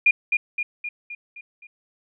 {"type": "tone with echo", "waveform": "sine", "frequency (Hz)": 2422, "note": "D#7", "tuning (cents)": -47, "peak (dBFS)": -12, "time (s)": [0.06, 0.11], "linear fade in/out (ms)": 5, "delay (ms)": 260, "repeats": 6, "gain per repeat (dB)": -5, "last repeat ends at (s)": 1.67, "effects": []}